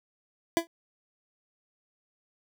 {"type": "tone with exponential decay", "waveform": "25% pulse", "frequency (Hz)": 334.7, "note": "E4", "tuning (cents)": 26, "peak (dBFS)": -14, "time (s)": [0.57, 0.67], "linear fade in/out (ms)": 0, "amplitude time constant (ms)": 20, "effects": ["high-pass 80 Hz 12 dB/octave"]}